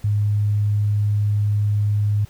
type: tone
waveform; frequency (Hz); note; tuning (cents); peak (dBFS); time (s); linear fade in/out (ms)
sine; 103.83; G#2; 0; -16; 0.04-2.25; 5
effects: pink hiss -51 dBFS RMS until 2.29 s